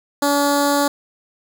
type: tone with notch filter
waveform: 10% pulse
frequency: 285.5 Hz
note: D4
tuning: 49 cents flat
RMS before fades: -17 dBFS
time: 0.22-0.88 s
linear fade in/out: 5 ms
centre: 2200 Hz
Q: 0.86
effects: none